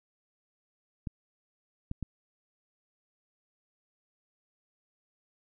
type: clicks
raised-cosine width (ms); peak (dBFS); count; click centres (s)
5; -22; 3; 1.072 / 1.914 / 2.027
effects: none